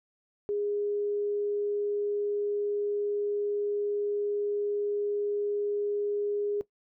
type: tone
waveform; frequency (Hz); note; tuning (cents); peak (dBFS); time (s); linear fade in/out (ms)
sine; 411.2; G#4; -17; -27; 0.49-6.61; 0
effects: noise-tail reverb RT60 0.1 s tail -17 dB re dry